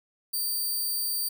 5% pulse tone, 4644 Hz, D8, 20 cents flat, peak -20 dBFS, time 0.33-1.29 s, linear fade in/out 10 ms, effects none

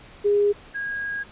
sine tone pair in turn, 409.6 / 1638.4 Hz, G#4 / G#6, -24 / -24 cents, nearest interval 2 octaves, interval 2400 cents, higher second, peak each -16 / -26 dBFS, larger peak first, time 0.24-0.53 / 0.74-1.24 s, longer second, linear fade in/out 20 ms, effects pink hiss -47 dBFS RMS until 1.31 s + resampled to 8000 Hz

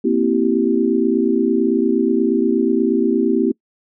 sine chord, C dominant seventh, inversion third, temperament equal with one note detuned, 233.1 / 261.6 / 329.6 / 387.9 Hz, Bb3 / C4 / E4 / G4, 0 / 0 / 0 / -18 cents, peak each -19 dBFS, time 0.04-3.52 s, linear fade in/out 10 ms, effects noise-tail reverb RT60 0.1 s tail -25 dB re dry

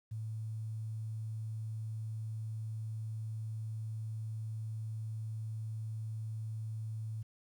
sine tone with quantisation, 110 Hz, A2, in tune, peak -37 dBFS, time 0.11-7.23 s, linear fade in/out 10 ms, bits 11, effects none

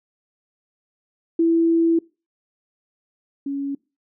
sine tone pair in turn, 331.7 / 278.9 Hz, E4 / C#4, +11 / +11 cents, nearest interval minor third, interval 300 cents, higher first, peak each -14 / -23 dBFS, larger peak first, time 1.39-1.99 / 3.46-3.75 s, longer first, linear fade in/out 5 ms, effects noise-tail reverb RT60 0.3 s tail -24 dB re dry

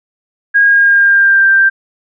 sine tone with pitch glide, 1634 to 1576.5 Hz, G#6 to G6, -29 to +9 cents, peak -5 dBFS, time 0.54-1.7 s, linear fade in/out 20 ms, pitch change -62 cents, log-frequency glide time 0.64-1.48 s, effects none

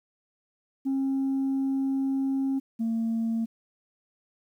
sine tone pair in turn, 270 / 227 Hz, C#4 / A#3, -45 / -46 cents, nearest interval minor third, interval 301 cents, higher first, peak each -22 / -23 dBFS, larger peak first, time 0.85-2.6 / 2.79-3.46 s, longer first, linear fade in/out 20 ms, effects tanh soft clip ceiling -22 dBFS + 10-bit

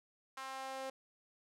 sawtooth tone with high-pass filter sweep, 265.8 Hz, C4, 27 cents sharp, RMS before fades -44 dBFS, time 0.37-0.9 s, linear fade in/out 5 ms, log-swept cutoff 1100 to 540 Hz, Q 2.3, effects low-pass 11000 Hz 12 dB/octave

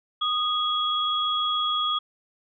sine tone pair together, 1237 / 3329 Hz, D#6 / G#7, -10 / +3 cents, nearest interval octave + perfect fourth, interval 1713 cents, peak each -25 dBFS, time 0.21-1.99 s, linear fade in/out 10 ms, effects none

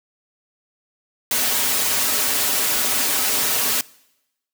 white noise with comb filter, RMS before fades -20 dBFS, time 1.31-3.81 s, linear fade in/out 2 ms, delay 5.8 ms, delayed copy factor -0.9, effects noise-tail reverb RT60 0.9 s tail -23 dB re dry + high-pass 150 Hz 12 dB/octave

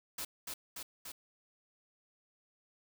white noise with echo, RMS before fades -40 dBFS, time 0.18-0.25 s, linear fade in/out 5 ms, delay 290 ms, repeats 3, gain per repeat -2 dB, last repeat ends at 1.12 s, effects none

